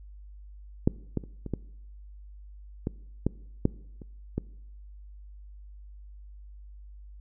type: clicks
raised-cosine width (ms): 3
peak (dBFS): -7 / -14 / -29 / -23 / -15 / -15 / -11 / -8 / -29 / -15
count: 10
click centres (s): 0.875 / 1.173 / 1.238 / 1.463 / 1.537 / 2.871 / 3.266 / 3.654 / 4.018 / 4.38
effects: noise-tail reverb RT60 0.8 s tail -22 dB re dry + added 50 Hz sine -44 dBFS peak until 7.2 s